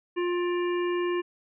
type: harmonic tone with a mistuned harmonic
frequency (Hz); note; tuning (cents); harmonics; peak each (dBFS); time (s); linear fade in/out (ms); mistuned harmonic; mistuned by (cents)
352.7; F4; +17; 1 / 3 / 5 / 7 / 8; -25 / -35 / -39 / -42 / -43; 0.16-1.22; 20; 7; -72
effects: none